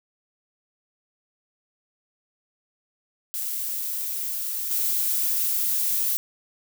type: noise with level steps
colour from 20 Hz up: violet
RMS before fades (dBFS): -29 / -24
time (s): 3.34-6.17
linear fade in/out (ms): 0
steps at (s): 4.7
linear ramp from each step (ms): 20
effects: none